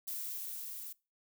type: noise with level ramp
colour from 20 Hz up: violet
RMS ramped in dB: -39 to -45 dBFS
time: 0.07-0.93 s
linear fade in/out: 10 ms
effects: noise-tail reverb RT60 0.3 s tail -23 dB re dry